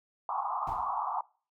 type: band-pass noise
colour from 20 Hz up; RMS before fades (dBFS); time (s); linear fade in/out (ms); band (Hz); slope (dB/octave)
white; -33; 0.29-1.21; 2; 710 to 1200; 96
type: noise with exponential decay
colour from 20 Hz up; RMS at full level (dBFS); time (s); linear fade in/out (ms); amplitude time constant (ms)
brown; -39; 0.67-1.03; 2; 78
effects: noise-tail reverb RT60 0.4 s tail -23 dB re dry